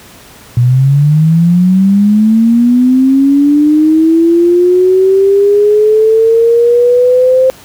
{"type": "linear sweep", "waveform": "sine", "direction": "up", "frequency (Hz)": [118.9, 523.3], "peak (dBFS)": -4, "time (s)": [0.57, 7.5], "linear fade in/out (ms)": 0, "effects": ["pink hiss -36 dBFS RMS until 7.64 s", "high-pass 60 Hz 12 dB/octave"]}